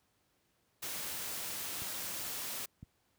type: noise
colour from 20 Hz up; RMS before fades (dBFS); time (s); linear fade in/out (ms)
white; -40; 0.82-2.66; 10
type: clicks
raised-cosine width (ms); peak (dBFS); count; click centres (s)
5; -34; 2; 1.82 / 2.829
effects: pink hiss -75 dBFS RMS until 3.18 s + high-pass 60 Hz 12 dB/octave